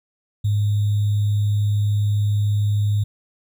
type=tone with sample-and-hold; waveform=sine; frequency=103.5 Hz; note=G#2; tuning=5 cents flat; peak=-16 dBFS; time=0.44-3.04 s; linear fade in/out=10 ms; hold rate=3675 Hz; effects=none